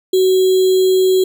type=tone with sample-and-hold; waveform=sine; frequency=374.6 Hz; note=F#4; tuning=21 cents sharp; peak=-9 dBFS; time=0.13-1.24 s; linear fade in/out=5 ms; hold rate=3675 Hz; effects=none